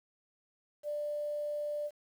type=tone; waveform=sine; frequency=591 Hz; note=D5; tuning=11 cents sharp; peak=-33 dBFS; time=0.83-1.91 s; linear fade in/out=50 ms; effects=10-bit